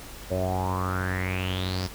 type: tone with low-pass filter sweep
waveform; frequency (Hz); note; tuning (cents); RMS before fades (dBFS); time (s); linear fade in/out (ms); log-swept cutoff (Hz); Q
sawtooth; 92.5; F#2; 0; -28; 0.3-1.88; 20; 540 to 5300; 7.6
effects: added 50 Hz sine -43 dBFS peak until 1.94 s + pink hiss -43 dBFS RMS until 1.94 s